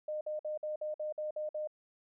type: tone bursts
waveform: sine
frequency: 610 Hz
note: D#5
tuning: 34 cents flat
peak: -34 dBFS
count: 9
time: 0.08-1.674 s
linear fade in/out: 5 ms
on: 130 ms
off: 53 ms
effects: none